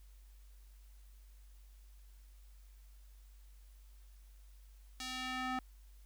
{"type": "tone with band-pass filter sweep", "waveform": "square", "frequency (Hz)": 256.7, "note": "C4", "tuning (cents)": -33, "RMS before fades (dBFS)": -40, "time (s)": [5, 5.59], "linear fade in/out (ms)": 2, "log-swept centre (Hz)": [5100, 1100], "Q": 0.93, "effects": ["added 49 Hz sine -55 dBFS peak until 6.05 s", "white hiss -71 dBFS RMS until 6.05 s"]}